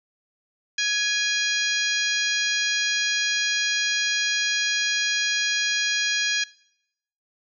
harmonic tone with a mistuned harmonic, 820 Hz, G#5, 22 cents flat, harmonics 2 / 3 / 4 / 5 / 6 / 7 / 8, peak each -26 / -28 / -29 / -30 / -31 / -31 / -32 dBFS, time 0.78-6.44 s, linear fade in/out 5 ms, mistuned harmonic 2, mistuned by +36 cents, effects noise-tail reverb RT60 0.8 s tail -23 dB re dry

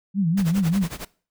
sine tone with vibrato, 179.8 Hz, F#3, 49 cents flat, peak -18 dBFS, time 0.14-0.88 s, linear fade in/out 50 ms, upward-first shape sine, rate 5.1 Hz, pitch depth 200 cents each way
pink noise with tremolo, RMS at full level -32 dBFS, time 0.37-1.05 s, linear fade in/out 5 ms, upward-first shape sine, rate 11 Hz, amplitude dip 90%
effects noise-tail reverb RT60 0.4 s tail -21 dB re dry

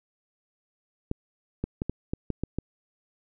clicks, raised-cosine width 3 ms, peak -15 dBFS, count 8, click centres 1.114 / 1.64 / 1.819 / 1.896 / 2.135 / 2.303 / 2.436 / 2.586 s, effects none

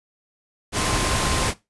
sine tone in noise, 1046.5 Hz, C6, in tune, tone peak -31 dBFS, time 0.75-1.52 s, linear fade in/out 50 ms, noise pink, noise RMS -22 dBFS, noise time 0.72-1.54 s, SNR -12 dB, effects noise-tail reverb RT60 0.2 s tail -17 dB re dry + resampled to 24000 Hz

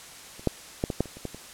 clicks, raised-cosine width 2 ms, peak -30 / -8 / -11 / -15 / -9 / -28 / -29 / -18 / -27 dBFS, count 9, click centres 0.395 / 0.473 / 0.839 / 0.902 / 1.006 / 1.057 / 1.17 / 1.253 / 1.346 s, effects white hiss -45 dBFS RMS until 1.53 s + low-pass 10000 Hz 12 dB/octave

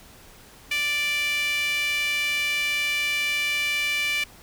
sawtooth tone with high-pass filter, 587.3 Hz, D5, in tune, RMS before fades -25 dBFS, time 0.71-4.24 s, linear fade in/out 5 ms, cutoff 2400 Hz, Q 5.3, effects pink hiss -49 dBFS RMS until 4.42 s

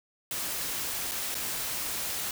white noise with dropouts, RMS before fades -33 dBFS, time 0.31-2.31 s, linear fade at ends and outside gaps 2 ms, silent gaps 1.113-1.117 / 1.345-1.351 s, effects none

